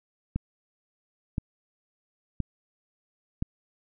click train, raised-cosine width 5 ms, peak -15 dBFS, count 4, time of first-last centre 0.36-3.424 s, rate 0.979 Hz, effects none

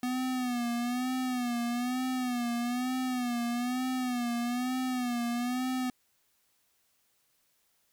square tone with vibrato, 246.9 Hz, B3, in tune, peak -30 dBFS, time 0.03-5.9 s, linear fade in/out 2 ms, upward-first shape sine, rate 1.1 Hz, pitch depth 72 cents each way, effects white hiss -72 dBFS RMS until 7.92 s

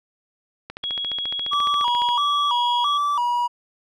click train, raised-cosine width 0.3 ms, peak -17 dBFS, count 21, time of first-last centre 0.7-2.089 s, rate 14.4 Hz
sine tone, 3322 Hz, G#7, in tune, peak -24 dBFS, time 0.83-2.98 s, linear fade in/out 10 ms
triangle tone with vibrato, 1058 Hz, C6, 19 cents sharp, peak -17 dBFS, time 1.51-3.48 s, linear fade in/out 20 ms, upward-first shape square, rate 1.5 Hz, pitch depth 160 cents each way
effects none

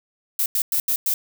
violet noise bursts at uneven times, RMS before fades -21 dBFS, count 5, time 0.39-0.46 / 0.55-0.62 / 0.72-0.8 / 0.88-0.96 / 1.06-1.14 s, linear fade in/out 2 ms, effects none

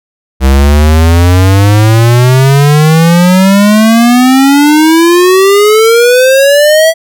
square exponential sweep, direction up, 65 to 660 Hz, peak -3 dBFS, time 0.4-6.94 s, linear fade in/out 50 ms, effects none

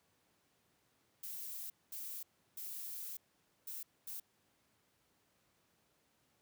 violet noise bursts at uneven times, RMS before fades -45 dBFS, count 5, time 1.23-1.7 / 1.92-2.23 / 2.57-3.17 / 3.67-3.83 / 4.07-4.2 s, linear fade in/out 5 ms, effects pink hiss -75 dBFS RMS until 6.41 s + high-pass 100 Hz 12 dB/octave

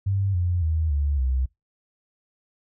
sine tone with pitch steps, 98 / 88.32 / 79.6 / 71.74 / 64.66 Hz, G2 / F2 / D#2 / D2 / C2, 0 / +20 / +40 / -40 / -20 cents, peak -20 dBFS, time 0.06-1.46 s, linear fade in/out 10 ms, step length 280 ms, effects noise-tail reverb RT60 0.2 s tail -25 dB re dry

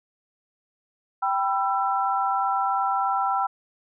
sine chord, E minor, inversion first, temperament equal with one note detuned, 784 / 987.8 / 1338.5 Hz, G5 / B5 / E6, 0 / 0 / +26 cents, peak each -24 / -27 / -26 dBFS, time 1.22-3.47 s, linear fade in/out 10 ms, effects none

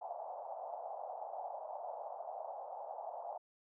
white band-pass noise, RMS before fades -45 dBFS, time 0.01-3.38 s, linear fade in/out 10 ms, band 610 to 820 Hz, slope 48 dB/octave, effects none

